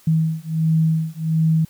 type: beating tone pair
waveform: sine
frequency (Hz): 159.5 / 160.9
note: D#3 / E3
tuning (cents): +43 / -42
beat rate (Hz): 1.4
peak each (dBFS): -19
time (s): 0.07-1.65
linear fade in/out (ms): 5
effects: white hiss -52 dBFS RMS until 1.69 s